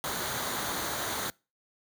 pink noise with comb filter, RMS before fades -33 dBFS, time 0.04-1.3 s, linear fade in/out 0 ms, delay 0.38 ms, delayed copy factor -0.55, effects noise-tail reverb RT60 0.3 s tail -25 dB re dry + high-pass 80 Hz 12 dB/octave

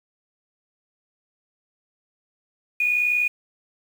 sine tone with amplitude modulation, 2457 Hz, D#7, 22 cents flat, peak -16 dBFS, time 2.8-3.28 s, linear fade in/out 5 ms, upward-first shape sine, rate 60.4 Hz, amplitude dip 50%, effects 7-bit

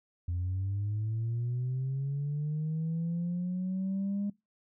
sine linear sweep, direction up, 85.9 to 204.1 Hz, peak -28 dBFS, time 0.28-4.3 s, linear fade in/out 5 ms, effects noise-tail reverb RT60 0.2 s tail -22 dB re dry + tanh soft clip ceiling -27 dBFS

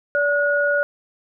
sine tone pair together, 577 / 1448.5 Hz, D5 / F#6, -31 / -37 cents, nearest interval octave + major third, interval 1594 cents, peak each -19 dBFS, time 0.15-0.83 s, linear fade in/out 0 ms, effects none

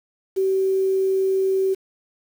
sine tone with quantisation, 382.8 Hz, G4, 41 cents flat, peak -17 dBFS, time 0.36-1.75 s, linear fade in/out 20 ms, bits 7, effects none

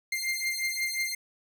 sawtooth beating tone pair, 2100 / 2105.6 Hz, C7 / C7, +6 / +10 cents, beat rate 5.6 Hz, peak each -28 dBFS, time 0.12-1.15 s, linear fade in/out 5 ms, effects none

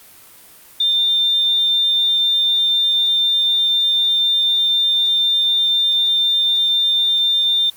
sine tone, 3598 Hz, A7, 38 cents sharp, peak -13 dBFS, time 0.8-7.7 s, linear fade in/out 5 ms, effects white hiss -44 dBFS RMS until 7.76 s + Opus 32 kbps

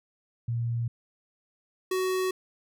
sine / square tone pair in turn, 117.5 / 373 Hz, A#2 / F#4, +14 / +14 cents, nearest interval octave + minor sixth, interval 2000 cents, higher second, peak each -26 dBFS, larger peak neither, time 0.48-0.88 / 1.91-2.31 s, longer neither, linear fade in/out 5 ms, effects none

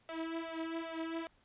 sawtooth tone with flanger, 327.3 Hz, E4, 12 cents flat, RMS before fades -40 dBFS, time 0.09-1.27 s, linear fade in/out 0 ms, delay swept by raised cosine 1.6 to 3.8 ms, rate 2.5 Hz, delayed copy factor +0.85, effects pink hiss -70 dBFS RMS until 1.44 s + resampled to 8000 Hz

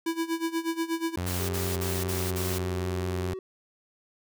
square tone with tremolo, 329.6 Hz, E4, in tune, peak -25 dBFS, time 0.06-1.16 s, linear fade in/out 5 ms, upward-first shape sine, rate 8.3 Hz, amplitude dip 85%
sawtooth tone with vibrato, 89.5 Hz, F2, 43 cents sharp, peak -25 dBFS, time 1.17-3.34 s, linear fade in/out 5 ms, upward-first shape triangle, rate 16 Hz, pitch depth 8 cents each way
white noise bursts, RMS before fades -35 dBFS, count 5, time 1.26-2.586 s, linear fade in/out 10 ms, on 230 ms, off 44 ms
triangle tone with pitch glide, 397.5 to 377.1 Hz, G4 to F#4, +24 to +33 cents, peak -32 dBFS, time 1.4-3.39 s, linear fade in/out 2 ms, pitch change -91 cents, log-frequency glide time 1.52-2.42 s
effects none

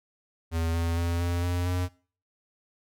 square tone with pitch steps, 82.41 / 83.85 / 85.32 / 86.81 / 88.32 / 89.87 Hz, E2 / E2 / F2 / F2 / F2 / F#2, 0 / +30 / -40 / -10 / +20 / -50 cents, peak -26 dBFS, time 0.51-1.89 s, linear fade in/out 50 ms, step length 230 ms, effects noise-tail reverb RT60 0.4 s tail -20 dB re dry

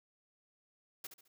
white noise with echo, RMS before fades -44 dBFS, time 1.04-1.07 s, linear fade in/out 5 ms, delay 70 ms, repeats 3, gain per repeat -9 dB, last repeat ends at 1.28 s, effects none

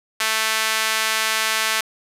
sawtooth tone with high-pass filter, 220 Hz, A3, in tune, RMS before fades -21 dBFS, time 0.2-1.81 s, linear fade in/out 5 ms, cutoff 1600 Hz, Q 0.92, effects resampled to 32000 Hz + 7-bit

